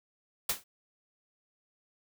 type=noise with exponential decay; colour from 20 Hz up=white; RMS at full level=-25 dBFS; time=0.49-0.64 s; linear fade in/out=5 ms; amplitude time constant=31 ms; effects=none